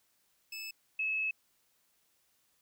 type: tone pair in turn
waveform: 25% pulse / sine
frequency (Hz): 2613 / 2590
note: E7 / E7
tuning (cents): -16 / -31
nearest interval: unison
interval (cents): 15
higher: first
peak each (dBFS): -36 / -30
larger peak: second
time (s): 0.52-0.71 / 0.99-1.31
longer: second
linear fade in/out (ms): 5
effects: white hiss -73 dBFS RMS until 2.61 s